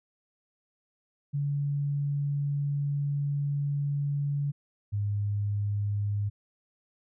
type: tone pair in turn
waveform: sine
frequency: 142.9 / 102.5 Hz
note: D3 / G#2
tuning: -47 / -22 cents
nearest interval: tritone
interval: 575 cents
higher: first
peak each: -26 dBFS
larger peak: neither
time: 1.33-4.52 / 4.92-6.3 s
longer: first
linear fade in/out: 20 ms
effects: none